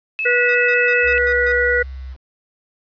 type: tone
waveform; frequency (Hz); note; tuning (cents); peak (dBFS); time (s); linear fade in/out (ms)
sine; 2600; E7; -24; -19; 0.19-1.18; 0
type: harmonic tone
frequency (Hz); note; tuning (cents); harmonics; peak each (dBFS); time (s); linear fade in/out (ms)
487.1; B4; -24; 1 / 3 / 4; -18 / -18 / -18; 0.25-1.83; 10
type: tone bursts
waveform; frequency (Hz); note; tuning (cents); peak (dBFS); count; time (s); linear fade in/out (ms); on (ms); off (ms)
10% pulse; 1236; D#6; -12; -25; 6; 0.49-1.52; 0; 55; 140
type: tone with vibrato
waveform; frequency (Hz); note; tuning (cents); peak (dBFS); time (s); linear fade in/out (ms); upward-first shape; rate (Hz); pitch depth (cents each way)
sine; 65.41; C2; 0; -28; 1.02-2.17; 50; sine; 1.5; 19
effects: resampled to 11025 Hz + 8-bit